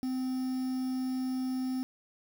triangle tone with quantisation, 257.9 Hz, C4, 25 cents flat, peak -28 dBFS, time 0.03-1.83 s, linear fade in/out 0 ms, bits 8, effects none

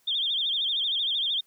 sine tone with vibrato, 3400 Hz, G#7, 40 cents sharp, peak -24 dBFS, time 0.07-1.41 s, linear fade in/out 10 ms, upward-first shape sine, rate 13 Hz, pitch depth 140 cents each way, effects white hiss -66 dBFS RMS until 1.46 s

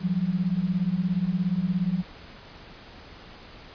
sine beating tone pair, 171.3 / 188.3 Hz, F3 / F#3, -33 / +31 cents, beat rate 17 Hz, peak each -26 / -25 dBFS, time 0-2.04 s, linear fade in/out 50 ms, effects pink hiss -46 dBFS RMS until 3.74 s + resampled to 11025 Hz

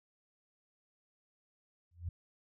sine tone with exponential growth, 85.9 Hz, F2, 28 cents flat, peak -32 dBFS, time 1.91-2.09 s, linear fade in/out 5 ms, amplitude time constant 38 ms, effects none

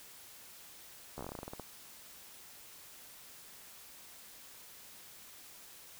slowing click train, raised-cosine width 1 ms, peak -28 dBFS, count 14, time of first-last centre 1.18-1.597 s, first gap 13 ms, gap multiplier 1.14, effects white hiss -54 dBFS RMS until 5.99 s

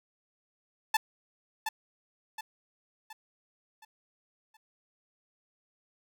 sawtooth tone with echo, 878 Hz, A5, 4 cents flat, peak -19 dBFS, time 0.94-0.97 s, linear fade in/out 5 ms, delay 720 ms, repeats 5, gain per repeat -7 dB, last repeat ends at 4.57 s, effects none

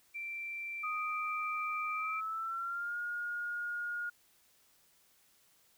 sine tone, 2349 Hz, D7, in tune, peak -38 dBFS, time 0.14-2.21 s, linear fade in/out 20 ms
sine tone with pitch glide, 1244.5 to 1429.6 Hz, D#6 to F6, 0 to +40 cents, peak -35 dBFS, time 0.83-4.1 s, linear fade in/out 10 ms, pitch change +240 cents, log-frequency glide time 1.91-2.98 s
effects white hiss -68 dBFS RMS until 5.77 s

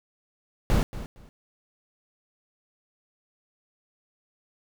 brown noise with echo, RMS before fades -21 dBFS, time 0.7-0.83 s, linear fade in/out 0 ms, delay 230 ms, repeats 2, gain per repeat -14 dB, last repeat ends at 1.29 s, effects none

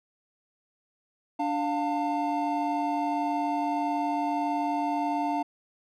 triangle tone cluster, 291.8 / 704 / 897 Hz, D4 / F5 / A5, -11 / +14 / +33 cents, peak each -28 dBFS, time 1.39-5.43 s, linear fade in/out 10 ms, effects none

